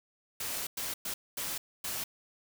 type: noise bursts at uneven times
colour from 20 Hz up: white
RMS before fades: -36 dBFS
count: 5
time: 0.4-0.67 / 0.77-0.94 / 1.05-1.14 / 1.37-1.58 / 1.84-2.04 s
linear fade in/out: 5 ms
effects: none